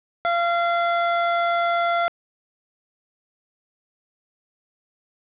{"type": "tone", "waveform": "25% pulse", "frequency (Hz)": 687, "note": "F5", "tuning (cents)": -29, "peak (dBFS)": -15, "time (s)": [0.25, 2.08], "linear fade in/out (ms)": 0, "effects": ["resampled to 8000 Hz", "8-bit"]}